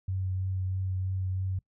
sine tone with vibrato, 93.9 Hz, F#2, 26 cents sharp, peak -28 dBFS, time 0.08-1.59 s, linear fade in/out 5 ms, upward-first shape triangle, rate 3.1 Hz, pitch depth 17 cents each way, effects noise-tail reverb RT60 0.1 s tail -23 dB re dry

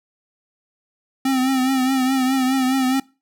square tone with vibrato, 261.6 Hz, C4, in tune, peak -17 dBFS, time 1.25-3 s, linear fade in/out 5 ms, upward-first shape triangle, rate 4.8 Hz, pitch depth 59 cents each way, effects noise-tail reverb RT60 0.3 s tail -22 dB re dry

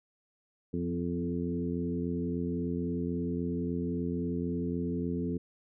harmonic tone with a mistuned harmonic, 86.7 Hz, F2, 12 cents flat, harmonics 1 / 2 / 3 / 4 / 5, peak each -39 / -34 / -34 / -39 / -39 dBFS, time 0.73-5.38 s, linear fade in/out 10 ms, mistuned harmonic 3, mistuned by -20 cents, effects none

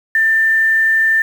sine tone with quantisation, 1786 Hz, A6, 25 cents sharp, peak -10 dBFS, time 0.15-1.22 s, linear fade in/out 2 ms, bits 6, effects none

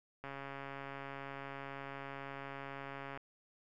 click train, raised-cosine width 0.5 ms, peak -30 dBFS, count 406, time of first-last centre 0.24-3.175 s, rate 138 Hz, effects none

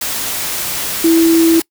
sine tone in noise, 329.6 Hz, E4, in tune, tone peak -7 dBFS, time 1.04-1.6 s, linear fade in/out 5 ms, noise white, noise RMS -20 dBFS, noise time 0.01-1.62 s, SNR +10 dB, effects noise-tail reverb RT60 0.1 s tail -24 dB re dry

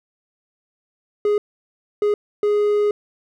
triangle tone bursts at uneven times, 415.3 Hz, G#4, in tune, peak -13 dBFS, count 3, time 1.25-1.38 / 2.02-2.14 / 2.43-2.91 s, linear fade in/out 2 ms, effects none

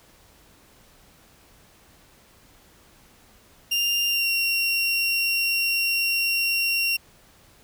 30% pulse tone with pitch glide, 2794 to 2748 Hz, F7 to F7, 0 to -29 cents, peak -18 dBFS, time 3.71-6.97 s, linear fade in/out 10 ms, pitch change -29 cents, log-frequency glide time 4.08-4.28 s, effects pink hiss -55 dBFS RMS until 7.63 s

